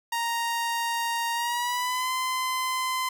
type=tone with pitch glide; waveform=sawtooth; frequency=932.3 to 1028.5 Hz; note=A#5 to C6; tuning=0 to -30 cents; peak=-22 dBFS; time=0.12-3.09 s; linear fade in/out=5 ms; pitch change=+170 cents; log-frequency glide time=1.33-2.12 s; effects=none